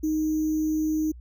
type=tone with sample-and-hold; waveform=sine; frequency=311.1 Hz; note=D#4; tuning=in tune; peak=-22 dBFS; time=0.03-1.12 s; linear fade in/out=10 ms; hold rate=6300 Hz; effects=added 60 Hz sine -41 dBFS peak until 1.2 s